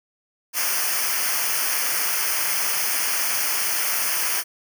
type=noise with comb filter; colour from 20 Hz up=white; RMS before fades=-23 dBFS; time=0.53-4.44 s; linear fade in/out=50 ms; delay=0.26 ms; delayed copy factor=-0.9; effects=none